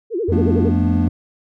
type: tone with vibrato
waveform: sine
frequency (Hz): 398.6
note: G4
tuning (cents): +29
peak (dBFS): -18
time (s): 0.1-0.73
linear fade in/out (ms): 50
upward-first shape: sine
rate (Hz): 11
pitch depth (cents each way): 300
type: tone with pitch glide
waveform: triangle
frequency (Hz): 88.5 to 87.48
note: F2 to F2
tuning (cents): +23 to +3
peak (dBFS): -15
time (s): 0.28-1.09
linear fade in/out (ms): 10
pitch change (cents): -20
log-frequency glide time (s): 0.73-0.98
type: chord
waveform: triangle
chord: B half-diminished seventh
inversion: second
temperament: equal with one note detuned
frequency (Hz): 174.61 / 220 / 242 / 293.7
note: F3 / A3 / B3 / D4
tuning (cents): 0 / 0 / -35 / 0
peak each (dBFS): -21 / -19 / -18 / -20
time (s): 0.32-1.08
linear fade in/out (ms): 2
effects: tanh soft clip ceiling -2 dBFS